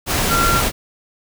sine tone in noise, 1372 Hz, F6, 31 cents flat, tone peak -16 dBFS, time 0.28-0.63 s, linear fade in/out 50 ms, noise pink, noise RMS -18 dBFS, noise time 0.06-0.72 s, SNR -1 dB, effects none

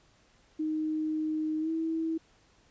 sine tone with pitch glide, 311.1 to 323.9 Hz, D#4 to E4, 0 to -30 cents, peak -28 dBFS, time 0.59-2.18 s, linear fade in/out 10 ms, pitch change +70 cents, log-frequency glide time 1.6-1.7 s, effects pink hiss -64 dBFS RMS until 2.7 s + resampled to 16000 Hz

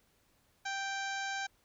harmonic tone with a mistuned harmonic, 784 Hz, G5, in tune, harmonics 1 / 2 / 3 / 4 / 5 / 6 / 7 / 8 / 9, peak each -39 / -38 / -45 / -49 / -47 / -53 / -51 / -49 / -54 dBFS, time 0.65-1.47 s, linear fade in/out 10 ms, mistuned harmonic 8, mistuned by +15 cents, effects pink hiss -71 dBFS RMS until 1.64 s

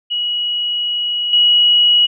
sine tone with level steps, 2913 Hz, F#7, 28 cents flat, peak -16 / -8 dBFS, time 0.1-2.07 s, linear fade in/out 20 ms, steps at 1.33 s, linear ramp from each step 2 ms, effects none

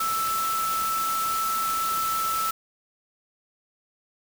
sine tone in noise, 1318.5 Hz, E6, in tune, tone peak -24 dBFS, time 0-2.51 s, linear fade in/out 5 ms, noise white, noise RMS -32 dBFS, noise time 0-2.51 s, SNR +5 dB, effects none

